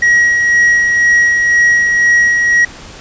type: tone with tremolo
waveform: triangle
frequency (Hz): 1904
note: A#6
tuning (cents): +36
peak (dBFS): -4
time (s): 0.02-2.65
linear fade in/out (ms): 5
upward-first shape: sine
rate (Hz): 2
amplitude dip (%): 35
effects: pink hiss -33 dBFS RMS until 3 s + resampled to 16000 Hz